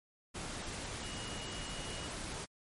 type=tone in noise; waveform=sine; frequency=2891 Hz; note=F#7; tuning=41 cents flat; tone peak=-48 dBFS; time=1.01-2.08 s; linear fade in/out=20 ms; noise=pink; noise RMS=-42 dBFS; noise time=0.34-2.46 s; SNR=-9 dB; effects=MP3 48 kbps